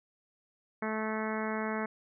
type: harmonic tone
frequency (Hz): 217.8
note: A3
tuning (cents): -17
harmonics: 1 / 2 / 3 / 4 / 5 / 6 / 7 / 8 / 9 / 10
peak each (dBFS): -35 / -38 / -40 / -41 / -42 / -43 / -43 / -44 / -45 / -45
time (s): 0.82-1.86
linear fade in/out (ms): 5
effects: none